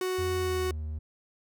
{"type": "tone", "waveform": "45% pulse", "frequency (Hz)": 370, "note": "F#4", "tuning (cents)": 0, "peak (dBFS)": -28, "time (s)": [0.01, 0.71], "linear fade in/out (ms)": 2}
{"type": "tone with pitch glide", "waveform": "triangle", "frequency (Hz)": [86.9, 76.97], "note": ["F2", "D#2"], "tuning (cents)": [-8, -18], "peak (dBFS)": -30, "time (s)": [0.18, 0.99], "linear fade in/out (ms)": 10, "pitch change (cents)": -210, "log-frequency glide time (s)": [0.4, 0.73]}
{"effects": []}